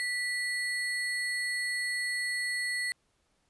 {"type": "tone with sample-and-hold", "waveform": "sine", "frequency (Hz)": 1968, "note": "B6", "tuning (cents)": -7, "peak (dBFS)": -29, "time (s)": [0, 2.92], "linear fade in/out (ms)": 0, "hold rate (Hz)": 6300, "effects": ["pink hiss -73 dBFS RMS until 3.49 s", "resampled to 24000 Hz"]}